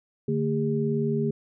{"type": "tone cluster", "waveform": "sine", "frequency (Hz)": [145.8, 224.2, 404.5], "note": ["D3", "A3", "G#4"], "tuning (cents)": [-12, 33, -46], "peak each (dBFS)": -27, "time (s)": [0.28, 1.31], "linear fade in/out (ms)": 5, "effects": []}